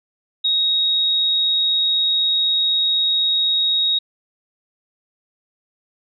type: tone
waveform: sine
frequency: 3772 Hz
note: A#7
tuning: 20 cents sharp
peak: -15 dBFS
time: 0.44-3.99 s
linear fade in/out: 10 ms
effects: none